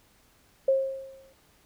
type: tone with exponential decay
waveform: sine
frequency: 536 Hz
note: C5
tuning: 42 cents sharp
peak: -17 dBFS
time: 0.68-1.33 s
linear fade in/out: 5 ms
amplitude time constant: 140 ms
effects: pink hiss -62 dBFS RMS until 1.65 s